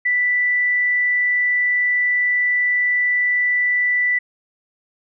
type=tone; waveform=sine; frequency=1975.5 Hz; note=B6; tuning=in tune; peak=-15 dBFS; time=0.05-4.19 s; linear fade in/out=10 ms; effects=none